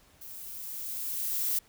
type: noise with level ramp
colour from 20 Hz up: violet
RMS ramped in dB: -45 to -28 dBFS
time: 0.21-1.59 s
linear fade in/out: 5 ms
effects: pink hiss -61 dBFS RMS until 1.68 s